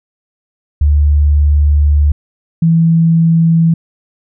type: tone pair in turn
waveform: sine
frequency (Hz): 73.42 / 164.82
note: D2 / E3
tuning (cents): 0 / 0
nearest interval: octave + major second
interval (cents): 1400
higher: second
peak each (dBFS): -6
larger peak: neither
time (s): 0.81-2.12 / 2.62-3.74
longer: first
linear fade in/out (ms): 5
effects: none